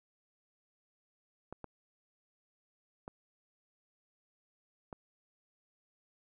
clicks, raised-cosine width 1 ms, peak -29 dBFS, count 4, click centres 1.526 / 1.643 / 3.079 / 4.928 s, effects none

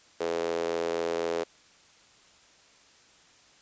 sawtooth tone with high-pass filter, 84 Hz, E2, 33 cents sharp, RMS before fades -30 dBFS, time 0.2-1.44 s, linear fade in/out 10 ms, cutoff 450 Hz, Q 4.5, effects white hiss -58 dBFS RMS until 3.61 s + resampled to 16000 Hz

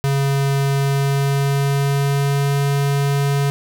square tone with pitch glide, 138.59 to 140.61 Hz, C#3 to C#3, 0 to +25 cents, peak -16 dBFS, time 0.04-3.5 s, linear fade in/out 0 ms, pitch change +25 cents, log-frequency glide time 0.72-2.54 s, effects none

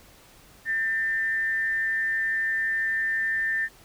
sine tone with frequency modulation, 1797 Hz, A6, 36 cents sharp, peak -23 dBFS, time 0.65-3.69 s, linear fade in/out 50 ms, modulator 202 Hz, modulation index 0.33, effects pink hiss -53 dBFS RMS until 3.84 s

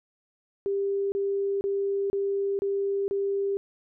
sine tone bursts, 396.7 Hz, G4, 21 cents sharp, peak -24 dBFS, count 6, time 0.66-3.57 s, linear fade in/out 0 ms, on 460 ms, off 30 ms, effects none

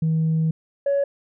sine tone pair in turn, 160 / 561 Hz, D#3 / C#5, +49 / +21 cents, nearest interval octave + minor seventh, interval 2172 cents, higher second, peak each -16 dBFS, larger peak neither, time 0.02-0.51 / 0.86-1.04 s, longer first, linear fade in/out 5 ms, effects tanh soft clip ceiling -15 dBFS

